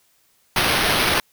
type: noise with sample-and-hold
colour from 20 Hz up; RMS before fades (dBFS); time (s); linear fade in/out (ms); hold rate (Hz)
white; -19; 0.56-1.2; 2; 7350
effects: white hiss -61 dBFS RMS until 1.32 s